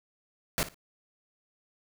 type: noise with echo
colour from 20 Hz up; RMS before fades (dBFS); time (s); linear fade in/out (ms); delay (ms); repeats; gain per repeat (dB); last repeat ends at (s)
pink; -28; 0.58-0.63; 0; 57; 2; -15; 0.744
effects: none